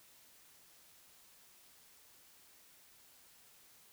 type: silence
effects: white hiss -63 dBFS RMS until 3.92 s

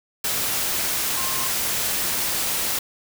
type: tone in noise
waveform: sine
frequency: 1061 Hz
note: C6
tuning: 24 cents sharp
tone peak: -32 dBFS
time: 1.17-1.48 s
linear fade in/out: 5 ms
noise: white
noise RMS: -24 dBFS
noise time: 0.24-2.79 s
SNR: -11 dB
effects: none

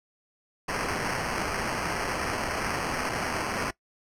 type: noise with sample-and-hold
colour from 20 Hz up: white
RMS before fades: -30 dBFS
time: 0.68-3.71 s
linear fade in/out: 10 ms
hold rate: 3675 Hz
effects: noise-tail reverb RT60 0.1 s tail -20 dB re dry + low-pass 10000 Hz 12 dB/octave

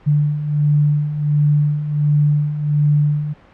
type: beating tone pair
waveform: sine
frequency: 146.7 / 148.1 Hz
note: D3 / D3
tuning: -2 / +15 cents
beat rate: 1.4 Hz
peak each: -20 / -14 dBFS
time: 0.06-3.34 s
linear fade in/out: 20 ms
effects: pink hiss -47 dBFS RMS until 3.53 s + low-pass 2000 Hz 12 dB/octave

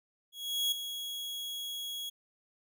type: tone with ADSR envelope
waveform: 40% pulse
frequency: 3326 Hz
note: G#7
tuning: 2 cents sharp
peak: -26 dBFS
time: 0.32-2.1 s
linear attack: 400 ms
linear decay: 4 ms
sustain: -10 dB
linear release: 12 ms
effects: none

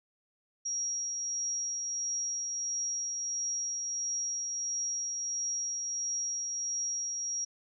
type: tone with tremolo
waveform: sine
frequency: 5660 Hz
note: F8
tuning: 22 cents sharp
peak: -30 dBFS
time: 0.65-7.45 s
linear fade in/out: 10 ms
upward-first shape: triangle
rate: 1.5 Hz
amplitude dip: 30%
effects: none

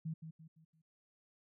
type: tone with echo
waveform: sine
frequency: 160 Hz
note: D#3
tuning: 49 cents sharp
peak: -37 dBFS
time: 0.05-0.14 s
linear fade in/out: 10 ms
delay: 170 ms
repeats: 4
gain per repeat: -8 dB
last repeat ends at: 0.82 s
effects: none

